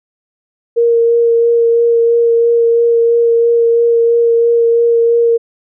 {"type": "tone with vibrato", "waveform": "sine", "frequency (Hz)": 466.2, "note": "A#4", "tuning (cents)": 0, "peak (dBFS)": -7, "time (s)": [0.76, 5.38], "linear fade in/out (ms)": 20, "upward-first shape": "sine", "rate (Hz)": 3, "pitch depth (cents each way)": 12, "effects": []}